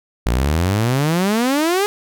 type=exponential sweep; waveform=sawtooth; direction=up; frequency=55 to 420.9 Hz; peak=-11 dBFS; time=0.26-1.86 s; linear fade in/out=0 ms; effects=none